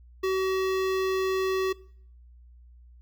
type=tone with notch filter; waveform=square; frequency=379 Hz; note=F#4; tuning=42 cents sharp; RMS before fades=-26 dBFS; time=0.23-1.73 s; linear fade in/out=10 ms; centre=9500 Hz; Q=0.63; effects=noise-tail reverb RT60 0.6 s tail -22 dB re dry + added 60 Hz sine -49 dBFS peak until 3.01 s